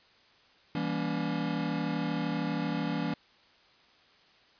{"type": "chord", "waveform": "square", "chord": "E diminished seventh", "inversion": "none", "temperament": "just", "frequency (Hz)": [164.81, 197.78, 237.3, 284.8], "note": ["E3", "G3", "Bb3", "Db4"], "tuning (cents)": [0, 16, 31, 47], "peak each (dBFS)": [-35, -37, -37, -35], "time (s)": [0.75, 3.14], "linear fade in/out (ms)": 2, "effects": ["white hiss -61 dBFS RMS until 4.59 s", "resampled to 11025 Hz"]}